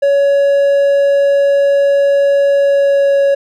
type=tone with pitch glide; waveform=triangle; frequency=561 to 557.1 Hz; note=C#5 to C#5; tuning=+21 to +9 cents; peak=-6 dBFS; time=0.02-3.35 s; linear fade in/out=10 ms; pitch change=-12 cents; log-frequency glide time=2.53-3.22 s; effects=none